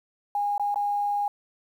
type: tone with dropouts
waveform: sine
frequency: 818 Hz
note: G#5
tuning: 26 cents flat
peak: -23 dBFS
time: 0.35-1.28 s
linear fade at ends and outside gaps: 2 ms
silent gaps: 0.58-0.596 / 0.744-0.758 s
effects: 9-bit